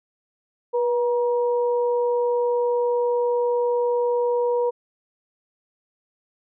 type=tone pair together; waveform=sine; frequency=485 / 950 Hz; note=B4 / A#5; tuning=-31 / +33 cents; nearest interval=octave; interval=1164 cents; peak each=-19 / -28 dBFS; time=0.73-4.71 s; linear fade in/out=20 ms; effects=none